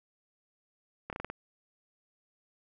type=slowing click train; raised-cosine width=0.5 ms; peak=-22 dBFS; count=6; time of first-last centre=1.1-1.3 s; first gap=28 ms; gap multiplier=1.18; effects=none